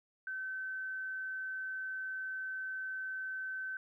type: tone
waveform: sine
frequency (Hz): 1533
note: G6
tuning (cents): -39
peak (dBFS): -37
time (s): 0.27-3.77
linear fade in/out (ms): 2
effects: 13-bit